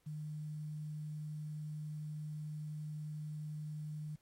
sine tone with quantisation, 151.9 Hz, D#3, 41 cents flat, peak -40 dBFS, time 0.06-4.16 s, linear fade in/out 10 ms, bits 11, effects pink hiss -75 dBFS RMS until 4.21 s + MP3 64 kbps

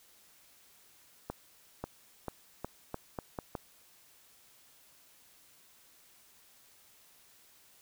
accelerating click train, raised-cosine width 1 ms, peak -22 dBFS, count 8, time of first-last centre 1.3-3.552 s, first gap 540 ms, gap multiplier 0.82, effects white hiss -62 dBFS RMS until 7.81 s

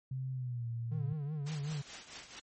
sine tone with pitch glide, 130.81 to 116.54 Hz, C3 to A#2, 0 to 0 cents, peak -35 dBFS, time 0.11-1.13 s, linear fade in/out 5 ms, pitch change -200 cents, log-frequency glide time 0.32-0.67 s
triangle tone with vibrato, 148.3 Hz, D3, 17 cents sharp, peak -33 dBFS, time 0.91-1.82 s, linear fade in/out 10 ms, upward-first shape triangle, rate 5.3 Hz, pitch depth 120 cents each way
white noise with tremolo, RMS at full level -43 dBFS, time 1.46-2.4 s, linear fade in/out 10 ms, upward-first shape triangle, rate 4.6 Hz, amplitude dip 75%
effects low-pass 7000 Hz 12 dB/octave + MP3 32 kbps

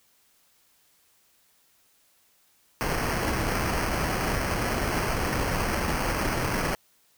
pink noise with sample-and-hold, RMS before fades -27 dBFS, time 2.81-6.75 s, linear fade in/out 0 ms, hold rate 3675 Hz, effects white hiss -64 dBFS RMS until 7.17 s

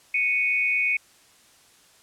sine tone pair together, 2217 / 2489 Hz, C#7 / D#7, 0 / 0 cents, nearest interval major second, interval 200 cents, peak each -23 dBFS, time 0.14-0.97 s, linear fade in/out 5 ms, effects white hiss -56 dBFS RMS until 2.02 s + low-pass 10000 Hz 12 dB/octave

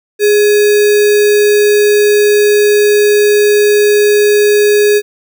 sine tone with sample-and-hold, 415.3 Hz, G#4, in tune, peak -5 dBFS, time 0.19-5.02 s, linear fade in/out 50 ms, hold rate 2100 Hz, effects none

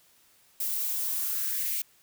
violet noise with high-pass filter sweep, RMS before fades -30 dBFS, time 0.6-1.82 s, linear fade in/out 5 ms, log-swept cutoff 490 to 2400 Hz, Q 3.5, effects white hiss -62 dBFS RMS until 2.02 s

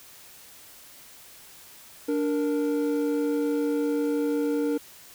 triangle tone pair together, 291.8 / 466.2 Hz, D4 / A#4, -11 / 0 cents, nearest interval minor sixth, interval 811 cents, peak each -23 / -25 dBFS, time 2.08-4.78 s, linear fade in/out 10 ms, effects white hiss -49 dBFS RMS until 5.14 s

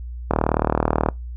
click train, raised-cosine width 1 ms, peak -3 dBFS, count 31, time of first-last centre 0.31-1.087 s, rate 38.6 Hz, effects noise-tail reverb RT60 0.2 s tail -25 dB re dry + added 60 Hz sine -29 dBFS peak until 1.36 s

